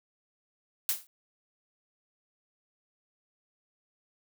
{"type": "noise with exponential decay", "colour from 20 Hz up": "blue", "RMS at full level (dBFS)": -24, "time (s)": [0.89, 1.07], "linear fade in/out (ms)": 1, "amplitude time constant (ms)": 38, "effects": []}